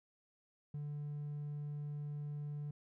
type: tone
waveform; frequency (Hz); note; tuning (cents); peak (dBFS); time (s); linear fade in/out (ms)
triangle; 146.83; D3; 0; -37; 0.74-2.71; 5
effects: tanh soft clip ceiling -34 dBFS